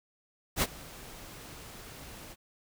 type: noise with ADSR envelope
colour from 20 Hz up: pink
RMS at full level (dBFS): -25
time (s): 0.56-2.36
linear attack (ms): 61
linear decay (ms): 41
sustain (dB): -22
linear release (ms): 43
effects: none